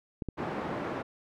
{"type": "clicks", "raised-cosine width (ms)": 3, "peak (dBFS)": -21, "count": 2, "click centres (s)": [0.222, 0.287]}
{"type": "band-pass noise", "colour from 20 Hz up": "pink", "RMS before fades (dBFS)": -35, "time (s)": [0.37, 1.03], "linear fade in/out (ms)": 20, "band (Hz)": [180, 1300], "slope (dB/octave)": 12}
{"effects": []}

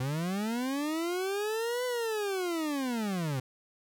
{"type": "linear two-way sweep", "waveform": "40% pulse", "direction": "up then down", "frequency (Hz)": [123.9, 504, 123.9], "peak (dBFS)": -29, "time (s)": [0, 3.4], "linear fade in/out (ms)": 5, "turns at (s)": 1.85, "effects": []}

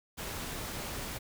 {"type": "noise", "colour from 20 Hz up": "pink", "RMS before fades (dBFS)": -39, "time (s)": [0.17, 1.19], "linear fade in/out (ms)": 20, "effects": []}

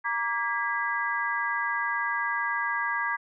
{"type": "tone cluster", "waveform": "sine", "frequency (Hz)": [939, 1166, 1635, 1981], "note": ["A#5", "D6", "G#6", "B6"], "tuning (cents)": [12, -13, -28, 5], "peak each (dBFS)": [-32, -32, -29, -33], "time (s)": [0.04, 3.17], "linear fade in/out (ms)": 20, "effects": []}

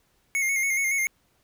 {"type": "tone with vibrato", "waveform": "square", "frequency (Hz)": 2163, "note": "C#7", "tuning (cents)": -43, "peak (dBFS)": -23, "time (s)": [0.35, 1.07], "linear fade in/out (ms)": 0, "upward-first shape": "square", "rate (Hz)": 7.1, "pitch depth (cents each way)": 38, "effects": ["pink hiss -67 dBFS RMS until 1.43 s"]}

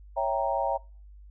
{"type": "chord", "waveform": "sine", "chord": "C# diminished seventh", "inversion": "none", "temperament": "equal", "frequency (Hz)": [554.4, 659.3, 784, 932.3], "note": ["C#5", "E5", "G5", "Bb5"], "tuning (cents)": [0, 0, 0, 0], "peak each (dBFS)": -30, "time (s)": [0.16, 0.78], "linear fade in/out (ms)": 20, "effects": ["noise-tail reverb RT60 0.4 s tail -25 dB re dry", "added 50 Hz sine -46 dBFS peak until 1.3 s"]}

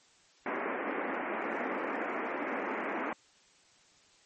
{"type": "band-pass noise", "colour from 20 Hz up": "pink", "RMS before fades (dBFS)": -35, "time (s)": [0.46, 3.13], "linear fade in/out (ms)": 2, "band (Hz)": [230, 2300], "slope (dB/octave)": 48, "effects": ["white hiss -63 dBFS RMS until 4.25 s", "MP3 32 kbps"]}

